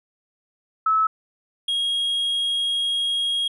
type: tone pair in turn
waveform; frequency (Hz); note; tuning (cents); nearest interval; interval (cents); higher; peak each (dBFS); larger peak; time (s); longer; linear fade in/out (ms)
sine / triangle; 1300 / 3276; E6 / G#7; -24 / -24; octave + major third; 1600; second; -16 / -19; first; 0.86-1.07 / 1.68-3.48; second; 5
effects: resampled to 24000 Hz